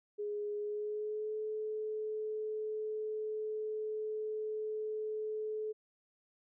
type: tone with pitch glide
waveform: sine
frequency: 415.4 to 430.8 Hz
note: G#4 to A4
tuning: 0 to -37 cents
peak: -35 dBFS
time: 0.18-5.73 s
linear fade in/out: 20 ms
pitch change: +63 cents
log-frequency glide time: 0.57-1.36 s
effects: none